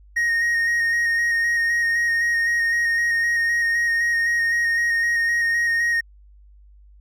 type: tone with vibrato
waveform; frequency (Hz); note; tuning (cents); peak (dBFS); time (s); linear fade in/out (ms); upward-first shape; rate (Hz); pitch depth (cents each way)
triangle; 1864.7; A#6; 0; -16; 0.16-6.01; 10; square; 3.9; 15
effects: added 50 Hz sine -46 dBFS peak until 7 s